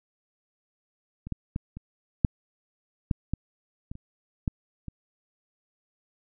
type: clicks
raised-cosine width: 5 ms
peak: -26 / -17 / -17 / -26 / -6 / -11 / -14 / -24 / -30 / -13 / -24 dBFS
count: 11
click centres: 1.27 / 1.323 / 1.561 / 1.77 / 2.248 / 3.112 / 3.336 / 3.915 / 3.954 / 4.478 / 4.883 s
effects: none

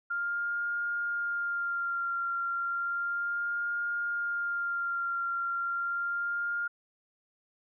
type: tone with vibrato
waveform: sine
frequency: 1396.9 Hz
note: F6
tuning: in tune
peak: -29 dBFS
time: 0.1-6.68 s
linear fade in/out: 10 ms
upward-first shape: sine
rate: 0.33 Hz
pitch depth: 20 cents each way
effects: none

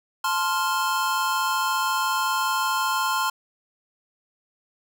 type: chord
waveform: square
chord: F major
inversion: first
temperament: just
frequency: 873.1 / 1047.7 / 1396.9 Hz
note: A5 / C6 / F6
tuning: -14 / +2 / 0 cents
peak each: -29 / -25 / -28 dBFS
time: 0.24-3.3 s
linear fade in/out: 5 ms
effects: none

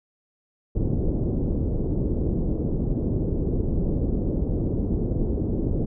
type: low-pass noise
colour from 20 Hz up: pink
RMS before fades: -24 dBFS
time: 0.75-5.86 s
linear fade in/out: 10 ms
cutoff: 430 Hz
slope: 24 dB/octave
effects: none

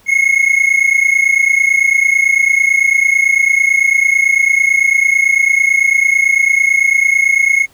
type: tone pair together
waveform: triangle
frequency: 2158 / 2187 Hz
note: C#7 / C#7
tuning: -47 / -24 cents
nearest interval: unison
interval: 23 cents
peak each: -10 dBFS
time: 0.06-7.67 s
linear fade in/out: 50 ms
effects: pink hiss -49 dBFS RMS until 7.73 s

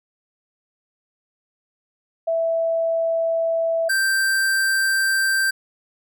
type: tone pair in turn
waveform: sine / square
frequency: 659.3 / 1568.1 Hz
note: E5 / G6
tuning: 0 / 0 cents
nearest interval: octave + minor third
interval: 1500 cents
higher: second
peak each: -18 dBFS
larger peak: neither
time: 2.27-3.89 / 3.89-5.51 s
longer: neither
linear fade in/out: 10 ms
effects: none

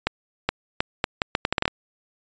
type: accelerating click train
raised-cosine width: 0.3 ms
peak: -4 dBFS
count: 12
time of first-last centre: 0.07-1.679 s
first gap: 420 ms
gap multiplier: 0.75
effects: resampled to 16000 Hz

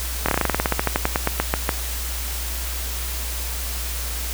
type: slowing click train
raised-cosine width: 0.5 ms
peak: -3 dBFS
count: 21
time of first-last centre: 0.26-1.692 s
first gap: 25 ms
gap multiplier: 1.1
effects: added 60 Hz sine -27 dBFS peak until 4.33 s + white hiss -30 dBFS RMS until 4.33 s

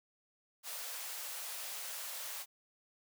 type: high-pass noise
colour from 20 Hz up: white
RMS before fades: -43 dBFS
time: 0.63-2.46 s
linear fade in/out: 50 ms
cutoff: 490 Hz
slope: 48 dB/octave
effects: none

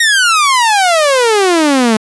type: exponential sweep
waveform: sawtooth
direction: down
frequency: 1900 to 211.7 Hz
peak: -4 dBFS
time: 0-1.97 s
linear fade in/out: 5 ms
effects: resampled to 24000 Hz

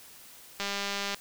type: click train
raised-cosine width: 0.2 ms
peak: -15 dBFS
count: 110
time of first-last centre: 0.6-1.145 s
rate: 200 Hz
effects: white hiss -51 dBFS RMS until 1.2 s

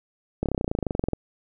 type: slowing click train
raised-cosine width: 2 ms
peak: -11 dBFS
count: 20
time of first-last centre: 0.43-1.133 s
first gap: 28 ms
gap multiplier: 1.03
effects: none

